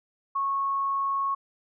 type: tone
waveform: sine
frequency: 1100 Hz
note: C#6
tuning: 14 cents flat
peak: -24 dBFS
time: 0.35-1.35 s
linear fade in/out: 10 ms
effects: none